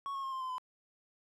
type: tone with pitch steps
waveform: triangle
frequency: 1108.7 / 1089 / 1069.7 / 1050.7 / 1032.1 / 1013.8 Hz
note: C#6 / C#6 / C6 / C6 / C6 / B5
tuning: 0 / -31 / +38 / +7 / -24 / +45 cents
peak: -34 dBFS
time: 0.06-0.582 s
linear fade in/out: 0 ms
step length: 87 ms
effects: none